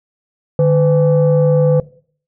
sine tone pair together, 150.1 / 504 Hz, D3 / B4, +38 / +35 cents, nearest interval octave + major sixth, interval 2097 cents, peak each -10 dBFS, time 0.59-1.8 s, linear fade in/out 2 ms, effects noise-tail reverb RT60 0.5 s tail -20 dB re dry + tanh soft clip ceiling -5 dBFS

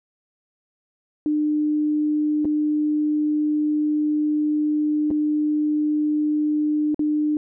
sine tone with dropouts, 301.2 Hz, D4, 44 cents sharp, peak -18 dBFS, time 1.26-7.37 s, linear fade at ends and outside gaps 1 ms, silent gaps 2.447-2.453 / 5.105-5.111 / 6.945-6.993 s, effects none

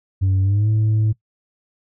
sine tone with pitch glide, 95.5 to 108.44 Hz, G2 to A2, -45 to -25 cents, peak -12 dBFS, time 0.21-1.13 s, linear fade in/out 20 ms, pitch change +220 cents, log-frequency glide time 0.42-0.69 s, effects noise-tail reverb RT60 0.1 s tail -19 dB re dry + tanh soft clip ceiling -13 dBFS

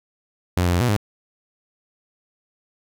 sawtooth tone with pitch steps, 89.7 / 88 / 87.5 / 122.4 / 103.8 Hz, F2 / F2 / F2 / B2 / G#2, +47 / +14 / +4 / -15 / 0 cents, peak -13 dBFS, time 0.57-0.965 s, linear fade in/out 0 ms, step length 79 ms, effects none

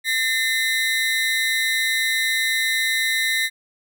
30% pulse ring-modulated tone, 1934 Hz, B6, 37 cents flat, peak -13 dBFS, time 0.04-3.5 s, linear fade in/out 50 ms, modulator 126 Hz, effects none

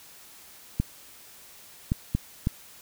clicks, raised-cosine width 5 ms, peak -11 dBFS, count 4, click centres 0.8 / 1.919 / 2.15 / 2.471 s, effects white hiss -50 dBFS RMS until 2.81 s

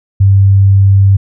sine tone, 98 Hz, G2, in tune, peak -3 dBFS, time 0.2-1.17 s, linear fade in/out 10 ms, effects none

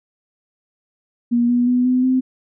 sine tone with pitch steps, 238.5 / 243.2 / 248.1 / 253 / 258 Hz, A#3 / B3 / B3 / B3 / C4, +40 / -26 / +8 / +42 / -24 cents, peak -13 dBFS, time 1.31-2.21 s, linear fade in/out 20 ms, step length 180 ms, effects none

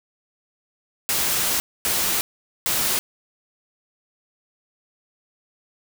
white noise bursts at uneven times, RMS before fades -22 dBFS, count 3, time 1.09-1.6 / 1.85-2.21 / 2.66-2.99 s, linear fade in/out 0 ms, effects none

